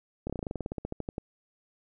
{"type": "slowing click train", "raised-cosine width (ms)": 2, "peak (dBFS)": -20, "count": 18, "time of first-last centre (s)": [0.27, 1.181], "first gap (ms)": 27, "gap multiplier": 1.08, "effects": []}